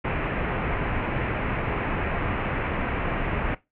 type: low-pass noise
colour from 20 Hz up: pink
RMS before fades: -27 dBFS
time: 0.04-3.55 s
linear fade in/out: 10 ms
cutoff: 2600 Hz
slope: 48 dB/octave
effects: noise-tail reverb RT60 0.2 s tail -18 dB re dry